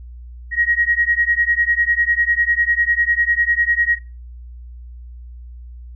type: beating tone pair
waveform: sine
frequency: 1886 / 1896 Hz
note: A#6 / A#6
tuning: +20 / +29 cents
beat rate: 10 Hz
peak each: -17 / -18 dBFS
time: 0.51-3.99 s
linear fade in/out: 50 ms
effects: noise-tail reverb RT60 0.3 s tail -21 dB re dry + added 60 Hz sine -33 dBFS peak until 5.95 s